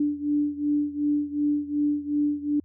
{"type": "beating tone pair", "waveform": "sine", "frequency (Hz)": [292.4, 295.1], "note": ["D4", "D4"], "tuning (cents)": [-7, 8], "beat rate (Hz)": 2.7, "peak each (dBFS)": [-24, -27], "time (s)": [0, 2.6], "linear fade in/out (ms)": 5, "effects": ["added 85 Hz sine -52 dBFS peak until 2.64 s"]}